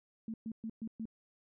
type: tone bursts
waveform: sine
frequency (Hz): 223.2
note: A3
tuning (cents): +25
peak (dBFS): -37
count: 5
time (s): 0.28-1.055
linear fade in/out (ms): 2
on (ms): 59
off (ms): 120
effects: none